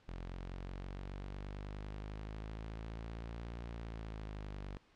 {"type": "linear two-way sweep", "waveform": "sawtooth", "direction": "up then down", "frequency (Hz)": [43.65, 58.27, 48.15], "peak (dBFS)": -39, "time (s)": [0.08, 4.77], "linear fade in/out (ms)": 0, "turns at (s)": 3.63, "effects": ["pink hiss -68 dBFS RMS until 4.95 s", "low-pass 4000 Hz 12 dB/octave"]}